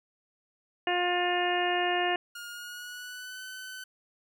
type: harmonic tone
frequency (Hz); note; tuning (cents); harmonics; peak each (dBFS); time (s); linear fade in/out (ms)
355.2; F4; +29; 1 / 2 / 3 / 4 / 5 / 6 / 7 / 8; -31 / -29 / -38 / -41 / -32 / -41 / -39 / -34; 0.87-2.16; 2
type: tone with pitch glide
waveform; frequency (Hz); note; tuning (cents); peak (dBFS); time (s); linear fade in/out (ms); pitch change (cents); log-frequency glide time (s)
sawtooth; 1422 to 1515.3; F6 to F#6; +31 to +41; -36; 2.35-3.84; 5; +110; 2.48-3.43
effects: none